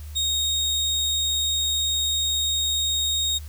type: tone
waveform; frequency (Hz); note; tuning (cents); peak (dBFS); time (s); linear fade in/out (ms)
30% pulse; 3729; A#7; 0; -19; 0.15-3.39; 20
effects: added 75 Hz sine -34 dBFS peak until 3.48 s + white hiss -50 dBFS RMS until 3.48 s